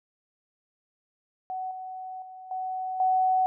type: tone with level steps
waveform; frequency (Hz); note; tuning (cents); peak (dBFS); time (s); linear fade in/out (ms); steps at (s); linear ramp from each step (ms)
sine; 748; F#5; +19; -30 / -35 / -41 / -29 / -20; 1.5-3.46; 0; 1.71 / 2.22 / 2.51 / 3; 2
effects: none